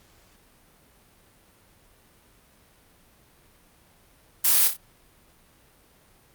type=noise with echo; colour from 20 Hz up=blue; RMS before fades=-19 dBFS; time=4.44-4.68 s; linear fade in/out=10 ms; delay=30 ms; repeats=3; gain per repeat=-7 dB; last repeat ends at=4.77 s; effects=pink hiss -58 dBFS RMS until 6.34 s + Opus 48 kbps